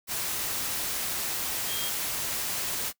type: tone in noise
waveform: sine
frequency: 3231 Hz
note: G#7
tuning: 48 cents flat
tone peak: -34 dBFS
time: 1.67-1.92 s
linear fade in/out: 50 ms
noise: white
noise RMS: -31 dBFS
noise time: 0.07-2.93 s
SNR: -6 dB
effects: noise-tail reverb RT60 0.1 s tail -21 dB re dry